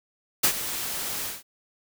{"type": "noise with ADSR envelope", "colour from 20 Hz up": "white", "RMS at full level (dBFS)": -18, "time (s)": [0.43, 1.43], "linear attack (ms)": 13, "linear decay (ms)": 78, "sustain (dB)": -13, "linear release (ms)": 180, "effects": []}